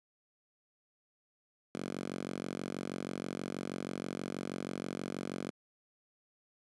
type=tone with high-pass filter; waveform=5% pulse; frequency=46.25 Hz; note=F#1; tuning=in tune; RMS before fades=-40 dBFS; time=1.75-5.51 s; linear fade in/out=0 ms; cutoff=200 Hz; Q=1.7; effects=resampled to 24000 Hz + 11-bit